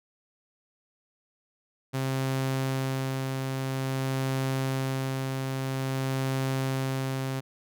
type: tone with tremolo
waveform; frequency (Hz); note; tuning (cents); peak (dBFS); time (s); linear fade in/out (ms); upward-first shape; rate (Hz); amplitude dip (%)
sawtooth; 133.1; C3; +30; -22; 1.93-7.41; 20; sine; 0.5; 30
effects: none